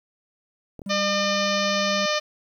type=clicks; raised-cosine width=2 ms; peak=-24 dBFS; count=2; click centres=0.793 / 0.818 s
type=tone; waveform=triangle; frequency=198.3 Hz; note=G3; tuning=20 cents sharp; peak=-27 dBFS; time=0.86-2.06 s; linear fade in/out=5 ms
type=harmonic tone; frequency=603 Hz; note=D5; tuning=46 cents sharp; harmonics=1 / 2 / 3 / 4 / 5 / 6 / 7 / 8 / 9 / 10; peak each=-25 / -28 / -30 / -31 / -32 / -33 / -33 / -34 / -35 / -35 dBFS; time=0.89-2.2 s; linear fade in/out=20 ms
effects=9-bit